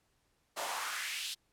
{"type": "noise with high-pass filter sweep", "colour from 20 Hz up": "pink", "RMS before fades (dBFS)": -38, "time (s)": [0.56, 1.35], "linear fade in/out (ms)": 20, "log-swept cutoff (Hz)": [590, 3900], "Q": 2.5, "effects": ["pink hiss -75 dBFS RMS until 1.52 s", "low-pass 12000 Hz 12 dB/octave"]}